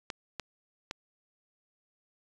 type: clicks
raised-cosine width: 0.2 ms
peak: -18 dBFS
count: 3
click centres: 0.102 / 0.397 / 0.911 s
effects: resampled to 24000 Hz